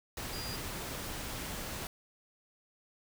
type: tone in noise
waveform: sine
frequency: 4831 Hz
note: D8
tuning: 48 cents sharp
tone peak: -42 dBFS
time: 0.33-0.56 s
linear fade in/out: 2 ms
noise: pink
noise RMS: -40 dBFS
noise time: 0.17-1.87 s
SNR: -5 dB
effects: none